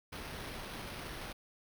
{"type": "noise with sample-and-hold", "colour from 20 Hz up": "pink", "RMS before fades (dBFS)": -44, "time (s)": [0.12, 1.33], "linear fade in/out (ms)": 10, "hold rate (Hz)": 7350, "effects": []}